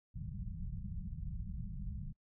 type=low-pass noise; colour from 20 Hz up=pink; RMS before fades=-42 dBFS; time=0.14-2.13 s; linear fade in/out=20 ms; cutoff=200 Hz; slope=96 dB/octave; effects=noise-tail reverb RT60 0.1 s tail -25 dB re dry